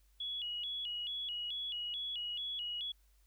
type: tone with vibrato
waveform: sine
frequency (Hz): 3131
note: G7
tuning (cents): -3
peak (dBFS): -37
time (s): 0.2-2.92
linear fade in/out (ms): 5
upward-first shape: square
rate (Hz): 2.3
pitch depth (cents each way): 130
effects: added 50 Hz sine -65 dBFS peak until 3.26 s + white hiss -75 dBFS RMS until 3.26 s